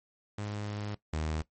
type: tone pair in turn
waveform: sawtooth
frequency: 104 / 78.07 Hz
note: G#2 / D#2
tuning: +3 / +6 cents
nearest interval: perfect fourth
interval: 497 cents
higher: first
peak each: -31 / -27 dBFS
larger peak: second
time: 0.38-0.95 / 1.13-1.42 s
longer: first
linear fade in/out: 5 ms
effects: noise-tail reverb RT60 0.1 s tail -17 dB re dry + MP3 32 kbps